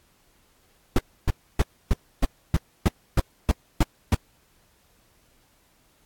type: noise bursts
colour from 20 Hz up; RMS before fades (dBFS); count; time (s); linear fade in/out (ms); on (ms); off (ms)
brown; -17; 11; 0.96-4.146; 2; 26; 290
effects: pink hiss -62 dBFS RMS until 6.05 s + AAC 64 kbps